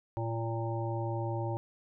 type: harmonic tone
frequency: 114.5 Hz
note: A#2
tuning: 31 cents flat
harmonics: 1 / 3 / 5 / 7 / 8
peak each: -33 / -38 / -40 / -41 / -42 dBFS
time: 0.17-1.57 s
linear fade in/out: 0 ms
effects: none